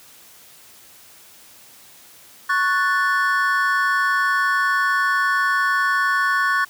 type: chord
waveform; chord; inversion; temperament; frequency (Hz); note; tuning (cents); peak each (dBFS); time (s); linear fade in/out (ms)
triangle; F# minor; second; equal; 1108.7 / 1480 / 1760; C#6 / F#6 / A6; 0 / 0 / 0; -19 / -19 / -20; 2.49-6.65; 10
effects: white hiss -47 dBFS RMS until 6.69 s + high-pass 60 Hz 12 dB/octave